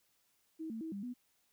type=tone with pitch steps; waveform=sine; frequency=319.9 / 224.2 / 322.2 / 199.5 / 246.5 Hz; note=D#4 / A3 / E4 / G3 / B3; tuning=+48 / +33 / -39 / +31 / -3 cents; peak=-39 dBFS; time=0.59-1.14 s; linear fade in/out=20 ms; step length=110 ms; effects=white hiss -75 dBFS RMS until 1.52 s